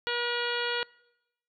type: harmonic tone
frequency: 479.7 Hz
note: A#4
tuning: 50 cents sharp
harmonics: 1 / 2 / 3 / 4 / 5 / 6 / 7 / 8 / 9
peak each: -34 / -37 / -33 / -37 / -40 / -36 / -38 / -43 / -40 dBFS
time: 0.07-0.83 s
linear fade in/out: 0 ms
effects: noise-tail reverb RT60 0.9 s tail -24 dB re dry